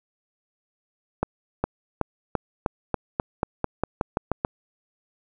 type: accelerating click train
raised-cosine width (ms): 1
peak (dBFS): -8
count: 14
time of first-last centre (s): 1.23-4.449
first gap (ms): 410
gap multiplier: 0.91
effects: none